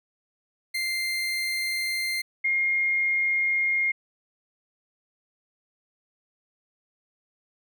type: tone pair in turn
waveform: 30% pulse / sine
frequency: 2093 / 2132 Hz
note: C7 / C7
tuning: 0 / +32 cents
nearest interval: unison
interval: 32 cents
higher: second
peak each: -23 / -21 dBFS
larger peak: second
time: 0.74-2.22 / 2.44-3.92 s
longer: neither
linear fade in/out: 10 ms
effects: none